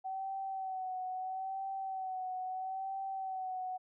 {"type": "tone with vibrato", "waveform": "sine", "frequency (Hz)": 758, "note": "F#5", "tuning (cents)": 42, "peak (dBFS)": -36, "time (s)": [0.04, 3.78], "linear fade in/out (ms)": 20, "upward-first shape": "sine", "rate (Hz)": 0.76, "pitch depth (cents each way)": 39, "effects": []}